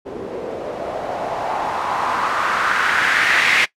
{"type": "noise with low-pass filter sweep", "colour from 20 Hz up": "blue", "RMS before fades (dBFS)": -20, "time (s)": [0.05, 3.66], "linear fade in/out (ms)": 20, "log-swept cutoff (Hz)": [400, 2200], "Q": 3, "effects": ["noise-tail reverb RT60 0.1 s tail -19 dB re dry"]}